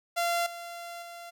sawtooth tone with level steps, 688 Hz, F5, 26 cents flat, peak -22 / -35 / -38 dBFS, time 0.16-1.31 s, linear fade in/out 20 ms, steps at 0.46 / 1.02 s, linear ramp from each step 5 ms, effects none

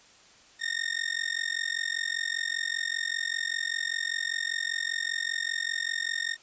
sawtooth tone with amplitude modulation, 1838 Hz, A#6, 25 cents flat, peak -21 dBFS, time 0.59-6.37 s, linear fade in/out 50 ms, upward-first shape sine, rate 45.1 Hz, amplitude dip 95%, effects white hiss -56 dBFS RMS until 6.42 s + resampled to 16000 Hz

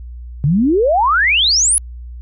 sine exponential sweep, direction up, 132.9 to 10850 Hz, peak -10 dBFS, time 0.44-1.78 s, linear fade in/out 0 ms, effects added 60 Hz sine -28 dBFS peak until 2.21 s

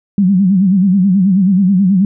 sine tone with vibrato, 190.6 Hz, G3, 48 cents flat, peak -7 dBFS, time 0.18-2.05 s, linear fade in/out 2 ms, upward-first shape sine, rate 9.3 Hz, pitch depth 120 cents each way, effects none

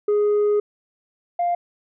sine tone pair in turn, 415.5 / 698.8 Hz, G#4 / F5, +1 / +1 cents, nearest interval major sixth, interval 900 cents, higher second, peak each -13 / -17 dBFS, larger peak first, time 0.08-0.6 / 1.39-1.55 s, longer first, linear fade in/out 5 ms, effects tanh soft clip ceiling -15 dBFS

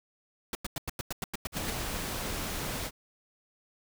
pink noise bursts, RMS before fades -34 dBFS, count 11, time 0.53-1.701 s, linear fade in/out 2 ms, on 21 ms, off 94 ms
pink noise, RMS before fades -35 dBFS, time 1.52-2.91 s, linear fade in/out 50 ms
effects none

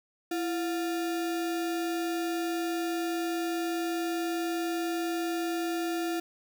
sine tone with sample-and-hold, 335.2 Hz, E4, 29 cents sharp, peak -28 dBFS, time 0.31-6.2 s, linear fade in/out 5 ms, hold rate 1050 Hz, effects none

